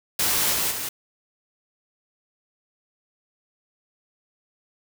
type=noise with level steps; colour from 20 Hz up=white; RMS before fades=-22 / -24 / -30 dBFS; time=0.19-0.89 s; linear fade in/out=5 ms; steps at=0.52 / 0.7 s; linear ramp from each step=20 ms; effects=none